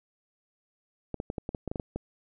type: clicks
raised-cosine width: 2 ms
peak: -19 dBFS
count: 11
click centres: 1.143 / 1.201 / 1.301 / 1.382 / 1.491 / 1.548 / 1.677 / 1.715 / 1.758 / 1.798 / 1.96 s
effects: none